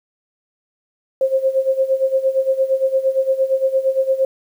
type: tone with tremolo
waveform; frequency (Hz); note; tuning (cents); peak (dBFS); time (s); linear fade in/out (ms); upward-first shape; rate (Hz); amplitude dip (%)
sine; 531; C5; +25; -11; 1.21-4.25; 2; sine; 8.7; 80
effects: 8-bit